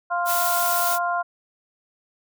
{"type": "harmonic tone", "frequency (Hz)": 349.2, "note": "F4", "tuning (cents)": 0, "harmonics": [2, 3, 4], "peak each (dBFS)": [-24, -26, -27], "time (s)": [0.1, 1.23], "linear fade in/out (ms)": 20}
{"type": "noise", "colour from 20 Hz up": "blue", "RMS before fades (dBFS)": -25, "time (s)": [0.25, 0.99], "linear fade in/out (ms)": 50}
{"effects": []}